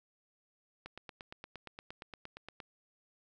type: click train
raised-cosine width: 0.3 ms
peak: -29 dBFS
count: 16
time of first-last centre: 0.86-2.602 s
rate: 8.61 Hz
effects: none